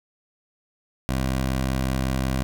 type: tone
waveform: 15% pulse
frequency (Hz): 65.41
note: C2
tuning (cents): 0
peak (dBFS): -16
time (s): 1.09-2.43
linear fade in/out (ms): 0
effects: none